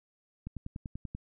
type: click train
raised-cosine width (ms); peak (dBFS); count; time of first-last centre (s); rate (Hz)
5; -26; 8; 0.47-1.15; 10.3
effects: none